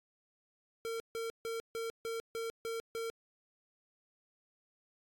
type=tone bursts; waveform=square; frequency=456.3 Hz; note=A#4; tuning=37 cents flat; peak=-37 dBFS; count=8; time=0.85-3.1 s; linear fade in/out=0 ms; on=150 ms; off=150 ms; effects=AAC 64 kbps